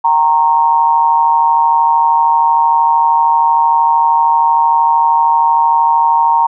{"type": "tone with amplitude modulation", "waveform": "sine", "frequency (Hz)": 928, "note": "A#5", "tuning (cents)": -8, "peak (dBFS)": -4, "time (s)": [0.04, 6.47], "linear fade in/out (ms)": 10, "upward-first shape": "sine", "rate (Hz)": 153, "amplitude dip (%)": 75, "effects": []}